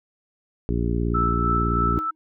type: harmonic tone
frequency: 58.3 Hz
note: A#1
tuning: 1 cent sharp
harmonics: 1 / 2 / 3 / 4 / 5 / 6 / 7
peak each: -24 / -27 / -29 / -30 / -31 / -32 / -32 dBFS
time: 0.69-1.99 s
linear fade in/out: 0 ms
type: tone with tremolo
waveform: sine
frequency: 1318.5 Hz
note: E6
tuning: in tune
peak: -20 dBFS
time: 1.14-2.11 s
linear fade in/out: 10 ms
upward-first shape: sine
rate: 3.2 Hz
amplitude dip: 45%
type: tone with exponential decay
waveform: triangle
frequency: 313.4 Hz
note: D#4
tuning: 13 cents sharp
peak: -24 dBFS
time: 1.97-2.15 s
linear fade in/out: 0 ms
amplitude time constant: 39 ms
effects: none